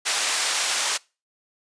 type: band-pass noise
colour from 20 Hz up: white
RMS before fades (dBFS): -24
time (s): 0.05-0.98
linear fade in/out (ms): 20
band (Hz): 650 to 7900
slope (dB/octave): 12
effects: noise-tail reverb RT60 0.3 s tail -24 dB re dry + resampled to 22050 Hz